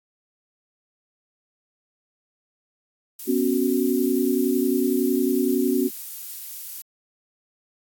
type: noise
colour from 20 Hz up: violet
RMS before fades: -34 dBFS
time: 3.19-6.82 s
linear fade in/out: 5 ms
type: chord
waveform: sine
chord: B suspended second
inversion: none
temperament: just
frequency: 246.9 / 277.8 / 370.4 Hz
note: B3 / C#4 / F#4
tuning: 0 / +4 / +2 cents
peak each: -23 dBFS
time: 3.27-5.89 s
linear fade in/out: 20 ms
effects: AAC 64 kbps